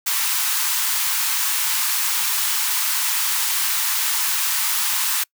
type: high-pass noise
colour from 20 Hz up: white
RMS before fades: -21 dBFS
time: 0.06-5.24 s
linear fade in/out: 10 ms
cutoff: 830 Hz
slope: 96 dB/octave
effects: noise-tail reverb RT60 0.1 s tail -26 dB re dry